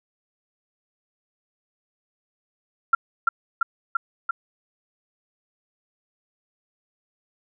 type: tone with echo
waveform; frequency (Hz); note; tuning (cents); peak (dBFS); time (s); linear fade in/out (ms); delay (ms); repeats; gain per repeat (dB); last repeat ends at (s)
sine; 1368; F6; -36; -12; 2.93-2.95; 5; 340; 4; -2; 4.31
effects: none